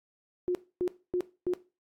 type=tone bursts; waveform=sine; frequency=359.2 Hz; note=F4; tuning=49 cents sharp; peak=-25 dBFS; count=4; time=0.48-1.536 s; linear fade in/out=0 ms; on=69 ms; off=260 ms; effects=noise-tail reverb RT60 0.3 s tail -17 dB re dry + AAC 64 kbps